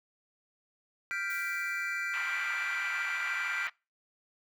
triangle chord, G dominant seventh, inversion third, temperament equal, 1396.9 / 1568 / 1975.5 / 2349 Hz, F6 / G6 / B6 / D7, 0 / 0 / 0 / 0 cents, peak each -36 dBFS, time 1.11-3.67 s, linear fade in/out 0 ms
blue noise with exponential decay, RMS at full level -46 dBFS, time 1.3-3.01 s, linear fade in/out 1 ms, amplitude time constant 370 ms
white band-pass noise, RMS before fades -40 dBFS, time 2.13-3.7 s, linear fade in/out 10 ms, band 1000 to 2500 Hz, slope 24 dB/octave
effects noise-tail reverb RT60 0.3 s tail -26 dB re dry

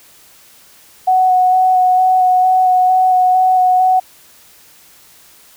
sine tone with vibrato, 740 Hz, F#5, in tune, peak -8 dBFS, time 1.07-4 s, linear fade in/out 10 ms, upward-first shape square, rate 2.2 Hz, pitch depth 10 cents each way, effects white hiss -45 dBFS RMS until 5.56 s

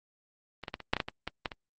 clicks, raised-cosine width 0.3 ms, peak -24 / -19 / -18 / -25 / -7 / -14 / -12 / -19 / -16 / -14 / -24 dBFS, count 11, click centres 0.637 / 0.682 / 0.741 / 0.803 / 0.935 / 0.967 / 1.002 / 1.085 / 1.276 / 1.458 / 1.518 s, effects Opus 24 kbps

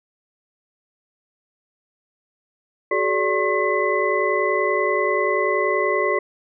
sine tone cluster, 375 / 425.4 / 580 / 1078 / 2010 Hz, F#4 / G#4 / D5 / C#6 / B6, +23 / +42 / -22 / -49 / +30 cents, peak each -24 dBFS, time 2.91-6.19 s, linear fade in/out 5 ms, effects none

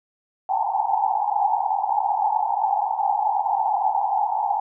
white band-pass noise, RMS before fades -22 dBFS, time 0.49-4.6 s, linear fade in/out 5 ms, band 770 to 880 Hz, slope 96 dB/octave, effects none

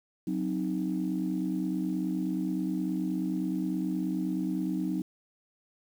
sine chord, C diminished, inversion second, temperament equal, 185 / 261.6 / 311.1 Hz, Gb3 / C4 / Eb4, 0 / 0 / 0 cents, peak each -31 / -33 / -31 dBFS, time 0.27-5.02 s, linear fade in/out 5 ms, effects tanh soft clip ceiling -20 dBFS + 9-bit

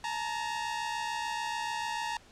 sawtooth tone pair together, 863.2 / 930 Hz, A5 / A#5, -33 / -4 cents, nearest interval minor second, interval 129 cents, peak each -33 / -30 dBFS, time 0.04-2.17 s, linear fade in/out 2 ms, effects pink hiss -57 dBFS RMS until 2.31 s + low-pass 7000 Hz 12 dB/octave

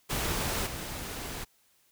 pink noise with level steps, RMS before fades -31 / -38 dBFS, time 0.09-1.45 s, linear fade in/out 20 ms, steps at 0.66 s, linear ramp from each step 10 ms, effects white hiss -67 dBFS RMS until 1.91 s

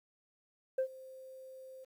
sine tone with ADSR envelope, 523.3 Hz, C5, in tune, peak -25 dBFS, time 0.78-1.85 s, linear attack 7 ms, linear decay 86 ms, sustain -23 dB, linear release 15 ms, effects tanh soft clip ceiling -27 dBFS + 11-bit

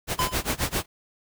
pink noise with tremolo, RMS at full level -24 dBFS, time 0.07-0.86 s, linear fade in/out 50 ms, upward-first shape sine, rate 7.5 Hz, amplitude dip 95%
square tone with exponential decay, 1015 Hz, B5, 47 cents sharp, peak -22 dBFS, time 0.19-0.49 s, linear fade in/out 1 ms, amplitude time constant 65 ms
effects none

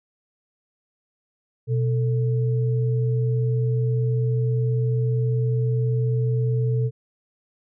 sine tone pair together, 124.2 / 442.6 Hz, B2 / A4, +10 / +10 cents, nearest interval octave + minor seventh, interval 2200 cents, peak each -19 / -29 dBFS, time 1.67-6.91 s, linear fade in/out 50 ms, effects none

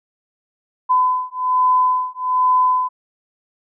sine beating tone pair, 1010 / 1011.2 Hz, B5 / B5, +39 / +41 cents, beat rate 1.2 Hz, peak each -17 dBFS, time 0.89-2.89 s, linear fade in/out 20 ms, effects none

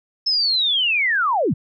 sine linear sweep, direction down, 5274 to 98 Hz, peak -16 dBFS, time 0.26-1.54 s, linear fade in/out 10 ms, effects none

